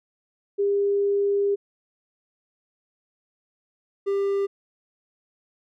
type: tone pair in turn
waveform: sine / triangle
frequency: 402.1 / 397 Hz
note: G4 / G4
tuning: +44 / +22 cents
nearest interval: unison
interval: 22 cents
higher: first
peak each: -19 dBFS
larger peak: neither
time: 0.58-1.56 / 4.06-4.47 s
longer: first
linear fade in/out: 20 ms
effects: none